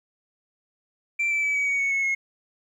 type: tone with pitch steps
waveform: sine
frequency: 2349 / 2322 / 2295 / 2269 / 2243 / 2217 / 2192 / 2167 Hz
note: D7 / D7 / D7 / C#7 / C#7 / C#7 / C#7 / C#7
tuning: 0 / -20 / -40 / +40 / +20 / 0 / -20 / -40 cents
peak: -19 dBFS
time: 1.19-2.15 s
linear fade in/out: 10 ms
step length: 120 ms
effects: tanh soft clip ceiling -20 dBFS + 10-bit